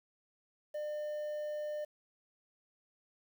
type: tone with quantisation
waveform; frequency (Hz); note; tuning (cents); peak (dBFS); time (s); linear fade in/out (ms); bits
triangle; 600; D5; +37; -34; 0.74-1.85; 10; 10
effects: none